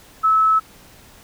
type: tone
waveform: sine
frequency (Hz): 1300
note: E6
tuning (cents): -24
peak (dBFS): -12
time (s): 0.23-0.6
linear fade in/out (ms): 20
effects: pink hiss -47 dBFS RMS until 1.23 s